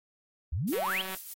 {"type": "exponential sweep", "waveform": "sine", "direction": "up", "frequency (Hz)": [65.41, 3500], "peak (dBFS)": -28, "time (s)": [0.52, 1.02], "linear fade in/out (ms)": 10}
{"type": "noise with tremolo", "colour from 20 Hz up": "violet", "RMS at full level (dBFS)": -38, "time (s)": [0.67, 1.34], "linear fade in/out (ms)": 10, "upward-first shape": "sine", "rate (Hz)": 4.8, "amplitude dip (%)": 45}
{"type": "click train", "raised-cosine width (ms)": 0.3, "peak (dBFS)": -24, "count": 80, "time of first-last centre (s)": [0.73, 1.148], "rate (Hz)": 189}
{"effects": ["AAC 48 kbps"]}